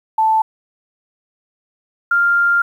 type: tone pair in turn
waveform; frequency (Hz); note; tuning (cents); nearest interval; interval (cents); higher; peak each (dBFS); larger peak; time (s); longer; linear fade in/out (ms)
sine; 880 / 1396.9; A5 / F6; 0 / 0; minor sixth; 800; second; -11; neither; 0.18-0.42 / 2.11-2.62; second; 5
effects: 8-bit